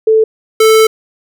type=tone pair in turn; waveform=sine / square; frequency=440 / 440 Hz; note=A4 / A4; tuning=0 / 0 cents; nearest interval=unison; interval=0 cents; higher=neither; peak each=-5 dBFS; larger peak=neither; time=0.07-0.24 / 0.6-0.87 s; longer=second; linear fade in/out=5 ms; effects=none